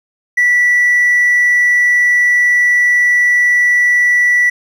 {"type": "tone", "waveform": "triangle", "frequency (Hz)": 1958, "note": "B6", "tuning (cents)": -15, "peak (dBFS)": -5, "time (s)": [0.37, 4.5], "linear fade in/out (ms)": 10, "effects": ["tanh soft clip ceiling -4 dBFS"]}